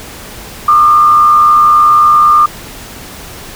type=tone with frequency modulation; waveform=sine; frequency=1204 Hz; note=D6; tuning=43 cents sharp; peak=-3 dBFS; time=0.68-2.46 s; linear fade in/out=5 ms; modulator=87.2 Hz; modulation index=0.43; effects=pink hiss -29 dBFS RMS until 3.55 s